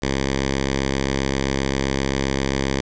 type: tone with notch filter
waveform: 5% pulse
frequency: 67.6 Hz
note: C#2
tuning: 43 cents flat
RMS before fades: -22 dBFS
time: 0.02-2.81 s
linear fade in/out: 10 ms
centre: 700 Hz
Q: 1.5
effects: resampled to 16000 Hz + 7-bit